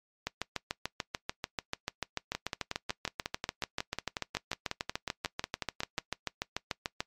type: two click trains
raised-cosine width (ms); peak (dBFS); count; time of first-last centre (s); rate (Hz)
0.2; -15 / -14; 21 / 47; 2.35-5.986 / 0.27-7.005; 5.5 / 6.83
effects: noise-tail reverb RT60 0.1 s tail -21 dB re dry + MP3 96 kbps